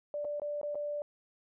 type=tone with dropouts; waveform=sine; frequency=587.3 Hz; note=D5; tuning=in tune; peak=-33 dBFS; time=0.14-1.02 s; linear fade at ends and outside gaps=1 ms; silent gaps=0.246-0.25 / 0.398-0.418 / 0.614-0.631 / 0.747-0.754 s; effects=none